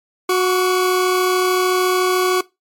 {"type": "tone pair together", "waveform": "40% pulse", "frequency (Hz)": [366.5, 1133.1], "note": ["F#4", "C#6"], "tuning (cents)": [-16, 38], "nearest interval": "octave + minor sixth", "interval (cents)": 1954, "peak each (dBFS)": [-14, -19], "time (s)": [0.29, 2.41], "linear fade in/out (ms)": 5, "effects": ["noise-tail reverb RT60 0.2 s tail -20 dB re dry", "MP3 64 kbps"]}